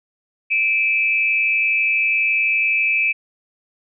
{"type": "tone pair together", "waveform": "sine", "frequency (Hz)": [2349, 2581], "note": ["D7", "E7"], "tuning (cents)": [0, -37], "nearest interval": "major second", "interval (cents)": 163, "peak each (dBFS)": -18, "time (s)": [0.5, 3.13], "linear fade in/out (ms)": 20, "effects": []}